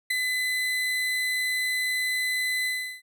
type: tone with ADSR envelope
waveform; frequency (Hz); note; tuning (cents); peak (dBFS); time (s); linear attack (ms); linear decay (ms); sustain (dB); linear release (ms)
35% pulse; 2014; B6; +33; -18; 0.1-3.02; 10; 3; -5; 360
effects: none

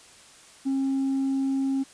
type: tone with tanh clipping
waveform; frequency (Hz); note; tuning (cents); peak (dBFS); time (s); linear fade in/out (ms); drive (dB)
triangle; 270; C#4; -45; -23; 0.65-1.84; 20; 6
effects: white hiss -51 dBFS RMS until 1.93 s + resampled to 22050 Hz

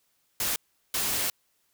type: noise bursts at uneven times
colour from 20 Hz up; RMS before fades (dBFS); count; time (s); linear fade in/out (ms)
white; -28; 2; 0.4-0.56 / 0.94-1.3; 2
effects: white hiss -71 dBFS RMS until 1.73 s

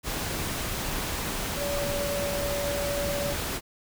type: tone in noise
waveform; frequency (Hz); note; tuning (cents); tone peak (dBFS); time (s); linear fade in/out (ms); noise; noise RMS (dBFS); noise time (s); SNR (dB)
sine; 572; D5; -46; -29; 1.56-3.36; 50; pink; -31; 0.03-3.61; -1
effects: none

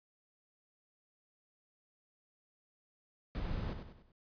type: noise with echo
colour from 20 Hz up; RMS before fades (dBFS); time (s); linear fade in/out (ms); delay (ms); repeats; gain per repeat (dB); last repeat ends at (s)
brown; -37; 3.35-3.73; 0; 97; 4; -7; 4.118
effects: resampled to 11025 Hz

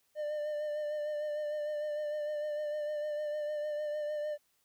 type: tone with vibrato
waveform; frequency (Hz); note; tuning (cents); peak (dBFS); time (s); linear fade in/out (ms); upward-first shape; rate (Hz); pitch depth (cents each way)
triangle; 599; D5; +34; -31; 0.15-4.38; 50; sine; 6.6; 27
effects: white hiss -74 dBFS RMS until 4.64 s

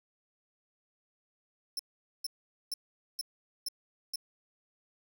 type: tone bursts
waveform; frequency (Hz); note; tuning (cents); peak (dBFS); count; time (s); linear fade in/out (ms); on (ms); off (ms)
sawtooth; 5330; E8; +18; -30; 6; 1.77-4.158; 2; 23; 450
effects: 11-bit

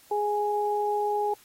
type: tone pair together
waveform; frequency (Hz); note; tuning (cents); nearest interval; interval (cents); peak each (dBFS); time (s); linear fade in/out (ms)
sine; 415.3 / 830.6; G#4 / G#5; 0 / 0; octave; 1200; -27 / -26; 0.11-1.34; 5
effects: white hiss -56 dBFS RMS until 1.44 s + AAC 48 kbps

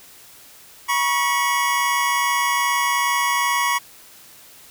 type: tone pair together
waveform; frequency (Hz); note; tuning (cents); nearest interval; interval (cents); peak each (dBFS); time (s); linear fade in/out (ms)
25% pulse; 966.2 / 1108.7; B5 / C#6; -38 / 0; major second; 238; -17; 0.88-3.79; 20
effects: white hiss -46 dBFS RMS until 4.7 s

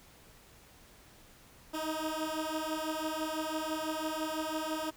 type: beating tone pair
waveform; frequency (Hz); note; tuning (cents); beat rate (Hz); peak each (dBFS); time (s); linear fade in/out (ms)
15% pulse; 311.1 / 317.1; D#4 / D#4; 0 / +33; 6; -30; 1.73-4.91; 20
effects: pink hiss -58 dBFS RMS until 4.96 s

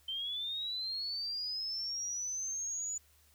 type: linear sweep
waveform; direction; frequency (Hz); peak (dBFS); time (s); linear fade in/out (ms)
sine; up; 3098 to 6950; -35; 0.08-2.98; 5
effects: added 74 Hz sine -67 dBFS peak until 3.34 s + white hiss -67 dBFS RMS until 3.34 s

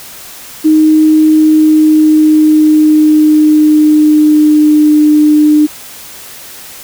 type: tone with pitch glide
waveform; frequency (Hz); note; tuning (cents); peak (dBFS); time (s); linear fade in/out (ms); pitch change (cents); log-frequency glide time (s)
sine; 311.1 to 301.5; D#4 to D4; 0 to +46; -3; 0.64-5.67; 20; -54; 1.26-5.04
effects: white hiss -30 dBFS RMS until 6.83 s

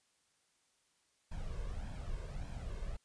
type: noise with flanger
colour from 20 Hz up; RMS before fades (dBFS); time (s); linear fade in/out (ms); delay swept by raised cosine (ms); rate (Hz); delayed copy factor
brown; -41; 1.31-2.97; 10; 1.2 to 1.92; 1.7; +0.65
effects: white hiss -75 dBFS RMS until 3.04 s + resampled to 22050 Hz

